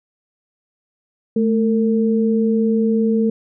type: tone pair together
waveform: sine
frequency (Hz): 218.5 / 454.2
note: A3 / A#4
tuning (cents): -12 / -45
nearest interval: octave + minor second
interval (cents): 1267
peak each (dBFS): -15 / -19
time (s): 1.36-3.3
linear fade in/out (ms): 5
effects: none